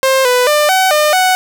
sawtooth tone with pitch steps, 530 / 496.9 / 597 / 755 / 604 / 743 Hz, C5 / B4 / D5 / F#5 / D5 / F#5, +22 / +11 / +28 / +35 / +48 / +7 cents, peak -5 dBFS, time 0.03-1.35 s, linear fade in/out 0 ms, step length 220 ms, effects none

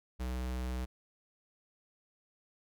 square tone, 62.8 Hz, B1, 30 cents sharp, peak -35 dBFS, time 0.19-0.86 s, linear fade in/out 20 ms, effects none

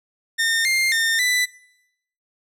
sawtooth tone with pitch steps, 1821 / 2110 / 1817 / 1990 Hz, A#6 / C7 / A#6 / B6, -41 / +14 / -45 / +13 cents, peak -14 dBFS, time 0.38-1.46 s, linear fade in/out 20 ms, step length 270 ms, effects noise-tail reverb RT60 0.8 s tail -21 dB re dry + low-pass 12000 Hz 12 dB/octave

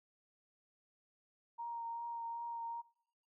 sine tone with vibrato, 932.3 Hz, A#5, in tune, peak -40 dBFS, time 1.58-2.82 s, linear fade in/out 20 ms, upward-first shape triangle, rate 2.6 Hz, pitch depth 17 cents each way, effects noise-tail reverb RT60 0.8 s tail -23 dB re dry

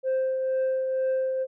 sine tone with tremolo, 523.3 Hz, C5, in tune, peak -19 dBFS, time 0.03-1.47 s, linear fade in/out 50 ms, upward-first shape triangle, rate 2.1 Hz, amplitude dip 45%, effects tanh soft clip ceiling -21 dBFS

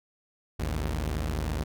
sawtooth tone pair together, 54.45 / 77 Hz, A1 / D#2, -17 / -17 cents, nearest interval tritone, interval 600 cents, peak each -27 dBFS, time 0.59-1.64 s, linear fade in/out 10 ms, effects none

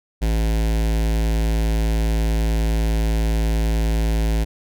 square tone with notch filter, 54.8 Hz, A1, 6 cents flat, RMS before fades -19 dBFS, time 0.21-4.45 s, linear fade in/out 20 ms, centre 1200 Hz, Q 1.8, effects none

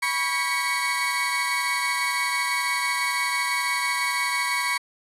35% pulse tone cluster, 981 / 1118 / 1620 / 1946 / 2230 Hz, B5 / C#6 / G#6 / B6 / C#7, -12 / +14 / -43 / -26 / +10 cents, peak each -27 / -29 / -33 / -31 / -24 dBFS, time 0.02-4.78 s, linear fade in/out 10 ms, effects resampled to 32000 Hz

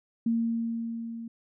sine tone with level ramp, 230 Hz, A#3, 23 cents flat, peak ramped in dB -22 to -36 dBFS, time 0.26-1.28 s, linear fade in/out 5 ms, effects none

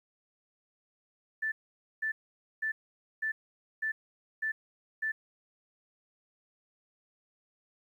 sine tone bursts, 1760 Hz, A6, in tune, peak -29 dBFS, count 7, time 1.42-5.12 s, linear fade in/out 10 ms, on 100 ms, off 500 ms, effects 11-bit

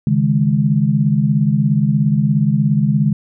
sine chord, C# suspended second, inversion none, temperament equal, 138.59 / 155.56 / 207.7 Hz, C#3 / D#3 / G#3, 0 / 0 / 0 cents, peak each -16 dBFS, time 0.07-3.13 s, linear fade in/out 2 ms, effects none

